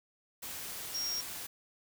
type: tone in noise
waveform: sine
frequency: 5588 Hz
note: F8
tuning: in tune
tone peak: -33 dBFS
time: 0.94-1.21 s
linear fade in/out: 10 ms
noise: white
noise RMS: -42 dBFS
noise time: 0.42-1.47 s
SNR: +6 dB
effects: none